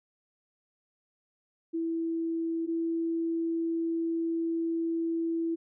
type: tone pair in turn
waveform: sine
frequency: 329.6 / 330.9 Hz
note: E4 / E4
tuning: 0 / +7 cents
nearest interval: unison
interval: 7 cents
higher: second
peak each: -28 / -27 dBFS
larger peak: second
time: 1.73-2.67 / 2.67-5.56 s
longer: second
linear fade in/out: 20 ms
effects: none